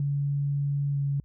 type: tone with pitch glide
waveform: sine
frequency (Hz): 142 to 140.53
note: C#3 to C#3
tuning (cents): +42 to +24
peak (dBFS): -24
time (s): 0-1.2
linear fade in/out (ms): 2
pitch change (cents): -18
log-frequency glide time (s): 0.92-0.97
effects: added 60 Hz sine -53 dBFS peak until 1.24 s